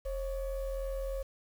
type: ring-modulated tone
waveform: triangle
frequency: 290.6 Hz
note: D4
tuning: 18 cents flat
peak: -28 dBFS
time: 0.05-1.23 s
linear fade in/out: 10 ms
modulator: 249 Hz
effects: 9-bit